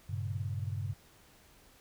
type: chord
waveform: sine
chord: G diminished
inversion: none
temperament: equal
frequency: 98 / 116.54 / 138.59 Hz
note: G2 / Bb2 / Db3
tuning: 0 / 0 / 0 cents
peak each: -35 / -40 / -40 dBFS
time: 0.09-0.94 s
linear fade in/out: 10 ms
effects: pink hiss -61 dBFS RMS until 1.8 s